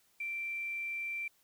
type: tone with quantisation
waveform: sine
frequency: 2349 Hz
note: D7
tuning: in tune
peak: -35 dBFS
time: 0.2-1.28 s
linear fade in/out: 5 ms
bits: 10
effects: white hiss -70 dBFS RMS until 1.43 s